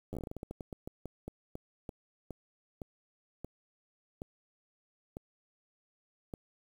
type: slowing click train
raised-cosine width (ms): 2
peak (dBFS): -27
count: 25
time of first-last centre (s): 0.13-6.338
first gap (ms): 10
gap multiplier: 1.23
effects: 9-bit

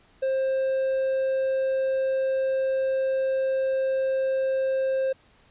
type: tone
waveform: triangle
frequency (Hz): 530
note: C5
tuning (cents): +22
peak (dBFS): -20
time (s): 0.22-5.13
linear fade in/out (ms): 10
effects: pink hiss -59 dBFS RMS until 5.5 s + resampled to 8000 Hz

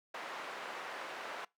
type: band-pass noise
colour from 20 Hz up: white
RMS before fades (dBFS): -44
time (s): 0.14-1.45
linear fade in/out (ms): 5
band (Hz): 470 to 1600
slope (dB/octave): 12
effects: noise-tail reverb RT60 0.2 s tail -23 dB re dry

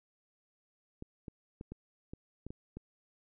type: clicks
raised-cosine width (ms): 3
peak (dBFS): -30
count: 8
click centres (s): 1.024 / 1.282 / 1.611 / 1.72 / 2.135 / 2.466 / 2.505 / 2.77
effects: none

